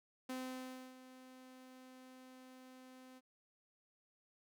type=tone with ADSR envelope; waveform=sawtooth; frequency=257.3 Hz; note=C4; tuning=29 cents flat; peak=-37 dBFS; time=0.29-3.21 s; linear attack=7 ms; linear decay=640 ms; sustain=-15 dB; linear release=37 ms; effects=none